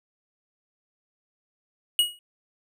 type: tone with exponential decay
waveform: square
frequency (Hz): 2899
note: F#7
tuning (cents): -36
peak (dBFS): -15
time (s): 1.99-2.19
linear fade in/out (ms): 1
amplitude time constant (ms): 42
effects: none